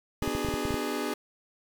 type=chord; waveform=sawtooth; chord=G# half-diminished seventh; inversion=first; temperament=just; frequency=249.2 / 299 / 373.8 / 415.3 Hz; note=B3 / D4 / F#4 / G#4; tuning=+16 / +31 / +18 / 0 cents; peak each=-31 / -30 / -34 / -30 dBFS; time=0.22-1.14 s; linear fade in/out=5 ms
type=clicks; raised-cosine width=5 ms; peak=-21 dBFS; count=9; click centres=0.224 / 0.277 / 0.351 / 0.448 / 0.487 / 0.54 / 0.653 / 0.707 / 0.742 s
effects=9-bit